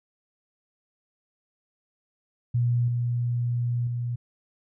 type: tone with level steps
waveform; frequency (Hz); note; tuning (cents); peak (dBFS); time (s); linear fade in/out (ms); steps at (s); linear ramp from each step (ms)
sine; 120.5; B2; -42; -20 / -23 / -26; 2.54-4.16; 10; 2.88 / 3.87; 2
effects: none